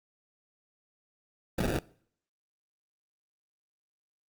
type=noise with sample-and-hold; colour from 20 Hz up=violet; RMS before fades=-29 dBFS; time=1.58-1.79 s; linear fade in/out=5 ms; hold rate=1050 Hz; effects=noise-tail reverb RT60 0.6 s tail -21 dB re dry + Opus 24 kbps